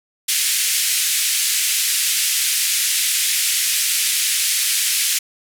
white band-pass noise, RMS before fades -19 dBFS, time 0.28-5.19 s, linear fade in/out 10 ms, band 2000 to 12000 Hz, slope 24 dB/octave, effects none

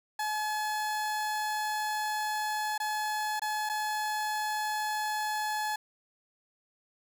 30% pulse tone with dropouts, 853 Hz, G#5, 46 cents sharp, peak -27 dBFS, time 0.19-5.76 s, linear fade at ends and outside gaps 5 ms, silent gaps 2.779-2.8 / 3.396-3.418 / 3.692-3.696 s, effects none

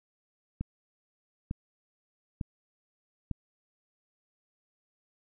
click train, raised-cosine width 5 ms, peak -20 dBFS, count 4, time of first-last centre 0.61-3.313 s, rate 1.11 Hz, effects none

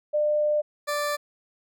sine / 20% pulse tone pair in turn, 599 / 587 Hz, D5 / D5, +34 / -1 cents, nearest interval unison, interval 35 cents, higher first, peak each -20 dBFS, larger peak neither, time 0.13-0.62 / 0.87-1.17 s, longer first, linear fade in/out 20 ms, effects none

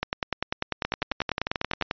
two click trains, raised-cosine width 0.3 ms, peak -10 / -9 dBFS, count 12 / 20, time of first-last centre 0.85-1.823 / 0.03-1.911 s, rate 11.3 / 10.1 Hz, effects resampled to 11025 Hz

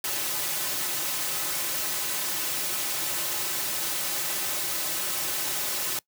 white noise with comb filter, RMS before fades -29 dBFS, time 0.04-5.99 s, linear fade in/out 2 ms, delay 4.3 ms, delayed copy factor -0.6, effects noise-tail reverb RT60 0.1 s tail -23 dB re dry + high-pass 150 Hz 12 dB/octave

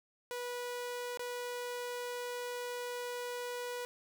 sawtooth tone with dropouts, 488.8 Hz, B4, 18 cents flat, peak -34 dBFS, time 0.31-3.85 s, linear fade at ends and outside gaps 0 ms, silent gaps 1.173-1.194 s, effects none

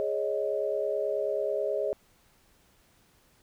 sine chord, Ab suspended fourth, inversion none, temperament just, 415.3 / 553.7 / 623 Hz, Ab4 / Db5 / Eb5, 0 / -2 / +2 cents, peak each -31 dBFS, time 0-1.93 s, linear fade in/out 0 ms, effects pink hiss -64 dBFS RMS until 3.42 s

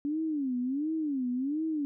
sine tone with vibrato, 280.8 Hz, C#4, 22 cents sharp, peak -28 dBFS, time 0.05-1.85 s, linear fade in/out 0 ms, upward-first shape sine, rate 1.4 Hz, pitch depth 230 cents each way, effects none

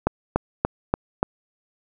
click train, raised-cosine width 1 ms, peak -4 dBFS, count 5, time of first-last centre 0.07-1.229 s, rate 3.45 Hz, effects none

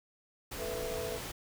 pink noise, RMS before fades -41 dBFS, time 0.51-1.32 s, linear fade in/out 10 ms
sine chord, A suspended second, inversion none, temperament equal with one note detuned, 440 / 493.9 / 662.3 Hz, A4 / B4 / E5, 0 / 0 / +8 cents, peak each -40 / -39 / -42 dBFS, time 0.57-1.2 s, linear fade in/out 50 ms
effects none

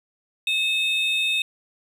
triangle tone pair together, 2587 / 3659 Hz, E7 / A#7, -33 / -33 cents, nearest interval tritone, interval 600 cents, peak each -21 / -22 dBFS, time 0.47-1.42 s, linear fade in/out 2 ms, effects none

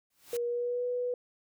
white noise with exponential growth, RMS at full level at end -40 dBFS, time 0.1-0.37 s, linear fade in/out 5 ms, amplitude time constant 57 ms
sine tone with pitch glide, 477.2 to 492.3 Hz, A#4 to B4, +41 to -6 cents, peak -29 dBFS, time 0.33-1.14 s, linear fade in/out 2 ms, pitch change +53 cents, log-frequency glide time 0.45-0.85 s
effects none

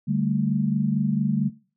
sine chord, D suspended fourth, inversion none, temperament just, 146.83 / 195.78 / 220.2 Hz, D3 / G3 / A3, 0 / -2 / +2 cents, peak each -25 dBFS, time 0.07-1.5 s, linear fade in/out 20 ms, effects noise-tail reverb RT60 0.4 s tail -21 dB re dry

